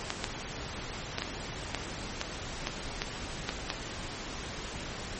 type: clicks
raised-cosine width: 0.2 ms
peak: -12 dBFS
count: 10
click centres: 0.104 / 0.242 / 1.184 / 1.221 / 1.747 / 2.214 / 2.671 / 3.019 / 3.491 / 3.702 s
effects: pink hiss -39 dBFS RMS until 5.19 s + MP3 32 kbps